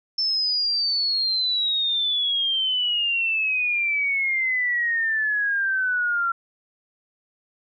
sine exponential sweep, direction down, 5330 to 1363 Hz, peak -20 dBFS, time 0.18-6.32 s, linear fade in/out 5 ms, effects none

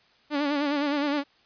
sawtooth tone with vibrato, 289 Hz, D4, 28 cents flat, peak -20 dBFS, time 0.3-1.24 s, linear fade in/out 50 ms, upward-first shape sine, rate 9.7 Hz, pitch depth 64 cents each way, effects white hiss -61 dBFS RMS until 1.45 s + resampled to 11025 Hz

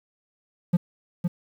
triangle tone with echo, 174.61 Hz, F3, in tune, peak -13 dBFS, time 0.73-0.77 s, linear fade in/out 10 ms, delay 510 ms, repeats 1, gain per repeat -5 dB, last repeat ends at 1.28 s, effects 9-bit

